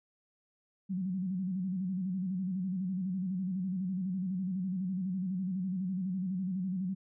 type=tone with vibrato; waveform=sine; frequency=186 Hz; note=F#3; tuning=9 cents sharp; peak=-31 dBFS; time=0.89-6.95 s; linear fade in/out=20 ms; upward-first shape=square; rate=12 Hz; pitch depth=70 cents each way; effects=none